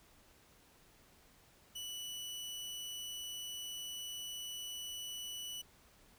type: tone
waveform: sawtooth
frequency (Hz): 2960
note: F#7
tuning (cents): 0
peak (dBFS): -39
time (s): 1.75-5.62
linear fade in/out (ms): 10
effects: pink hiss -65 dBFS RMS until 6.18 s